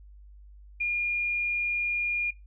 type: tone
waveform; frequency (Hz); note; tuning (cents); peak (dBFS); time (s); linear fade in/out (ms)
sine; 2420; D#7; -49; -25; 0.8-2.31; 10
effects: noise-tail reverb RT60 0.2 s tail -20 dB re dry + added 50 Hz sine -47 dBFS peak until 2.46 s